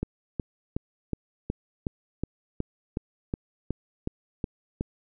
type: click train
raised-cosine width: 3 ms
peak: -15 dBFS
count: 14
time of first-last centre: 0.03-4.809 s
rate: 2.72 Hz
effects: none